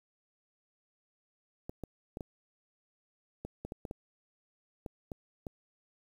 clicks, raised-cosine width 2 ms, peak -26 dBFS, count 12, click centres 1.695 / 1.837 / 2.171 / 2.208 / 3.45 / 3.65 / 3.721 / 3.852 / 3.911 / 4.862 / 5.118 / 5.468 s, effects 9-bit

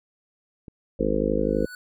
click, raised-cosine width 3 ms, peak -27 dBFS, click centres 0.682 s
harmonic tone, 51.91 Hz, G#1, in tune, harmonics 1 / 3 / 4 / 5 / 6 / 7 / 8 / 9 / 10, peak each -30 / -33 / -29 / -30 / -29 / -33 / -31 / -27 / -28 dBFS, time 0.99-1.66 s, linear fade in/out 10 ms
square tone with exponential growth, 1480 Hz, F#6, in tune, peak -36 dBFS, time 1.36-1.75 s, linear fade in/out 2 ms, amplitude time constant 83 ms
effects none

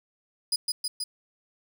30% pulse tone with echo, 4960 Hz, D#8, 6 cents flat, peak -20 dBFS, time 0.52-0.56 s, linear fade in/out 5 ms, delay 160 ms, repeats 3, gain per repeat -2 dB, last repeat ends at 1.04 s, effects none

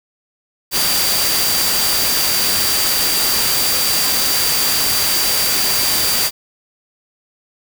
sine tone in noise, 4699 Hz, D8, in tune, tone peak -20 dBFS, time 0.71-6.31 s, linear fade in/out 50 ms, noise white, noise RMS -17 dBFS, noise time 0.71-6.31 s, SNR -6 dB, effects none

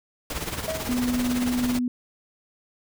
pink noise with tremolo, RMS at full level -29 dBFS, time 0.3-1.79 s, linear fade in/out 2 ms, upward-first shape sine, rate 18 Hz, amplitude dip 60%
triangle tone with exponential decay, 639 Hz, D#5, 46 cents sharp, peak -22 dBFS, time 0.68-1.09 s, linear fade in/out 0 ms, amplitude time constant 88 ms
sine tone, 246.9 Hz, B3, in tune, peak -22 dBFS, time 0.89-1.88 s, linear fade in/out 2 ms
effects none

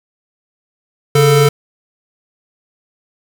square tone pair together, 140.39 / 443.4 Hz, C#3 / A4, +22 / +13 cents, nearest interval octave + minor sixth, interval 1991 cents, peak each -11 dBFS, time 1.15-1.49 s, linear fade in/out 5 ms, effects 7-bit

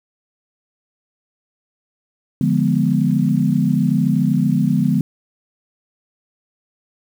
sine chord, D diminished seventh, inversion none, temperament equal, 146.83 / 174.61 / 207.7 / 246.9 Hz, D3 / F3 / Ab3 / Cb4, 0 / 0 / 0 / 0 cents, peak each -19 dBFS, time 2.41-5.01 s, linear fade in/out 2 ms, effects 7-bit

